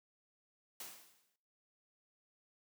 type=noise with exponential decay; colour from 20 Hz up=white; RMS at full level=-45 dBFS; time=0.8-1.36 s; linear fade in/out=2 ms; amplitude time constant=120 ms; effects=noise-tail reverb RT60 0.6 s tail -18 dB re dry + high-pass 150 Hz 12 dB/octave